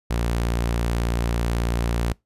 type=tone; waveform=sawtooth; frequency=58.27 Hz; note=A#1; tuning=in tune; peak=-17 dBFS; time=0.1-2.13 s; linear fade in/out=10 ms; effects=noise-tail reverb RT60 0.2 s tail -25 dB re dry + resampled to 32000 Hz